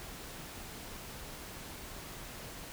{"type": "silence", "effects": ["pink hiss -46 dBFS RMS until 2.72 s"]}